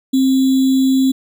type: tone with sample-and-hold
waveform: sine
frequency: 264.4 Hz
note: C4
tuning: 18 cents sharp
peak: -10 dBFS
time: 0.13-1.12 s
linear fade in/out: 10 ms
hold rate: 3675 Hz
effects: none